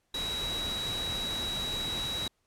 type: tone in noise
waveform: sine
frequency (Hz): 3870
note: B7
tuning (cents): -36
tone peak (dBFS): -32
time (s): 0.14-2.28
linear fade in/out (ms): 5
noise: pink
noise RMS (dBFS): -38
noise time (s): 0.14-2.28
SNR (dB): +3
effects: pink hiss -75 dBFS RMS until 2.46 s + low-pass 12000 Hz 12 dB/octave